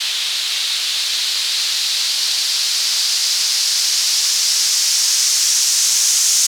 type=noise with low-pass filter sweep; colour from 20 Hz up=violet; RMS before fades=-17 dBFS; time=0-6.47 s; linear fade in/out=10 ms; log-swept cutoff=3700 to 6200 Hz; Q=2.6; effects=none